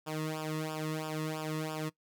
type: tone with flanger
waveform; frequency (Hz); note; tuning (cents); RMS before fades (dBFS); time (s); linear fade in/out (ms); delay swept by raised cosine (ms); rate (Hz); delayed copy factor
sawtooth; 156; D#3; +5; -36; 0.06-1.9; 20; 0.48 to 1.34; 3; -0.95
effects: noise-tail reverb RT60 0.1 s tail -20 dB re dry